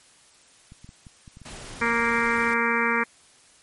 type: clicks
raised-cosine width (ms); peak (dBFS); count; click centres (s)
5; -32; 10; 0.721 / 0.845 / 0.891 / 1.068 / 1.278 / 1.371 / 1.417 / 1.531 / 1.645 / 1.737
type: noise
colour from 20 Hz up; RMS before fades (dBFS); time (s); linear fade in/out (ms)
pink; -40; 1.45-2.54; 5
type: harmonic tone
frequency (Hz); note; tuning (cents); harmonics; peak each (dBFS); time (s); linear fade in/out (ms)
233.1; A#3; 0; 1 / 2 / 4 / 5 / 6 / 7 / 8 / 9 / 10; -29 / -29 / -29 / -29 / -29 / -29 / -29 / -29 / -29; 1.81-3.04; 10
effects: white hiss -55 dBFS RMS until 3.62 s + MP3 48 kbps